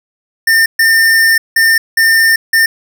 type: tone bursts at uneven times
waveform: square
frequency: 1806 Hz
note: A6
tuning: 45 cents sharp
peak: -7 dBFS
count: 5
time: 0.47-0.66 / 0.79-1.38 / 1.56-1.78 / 1.97-2.36 / 2.53-2.66 s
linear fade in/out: 5 ms
effects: none